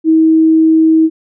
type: tone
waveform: sine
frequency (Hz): 320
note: D#4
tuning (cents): +49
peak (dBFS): -5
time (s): 0.04-1.1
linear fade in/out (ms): 50
effects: none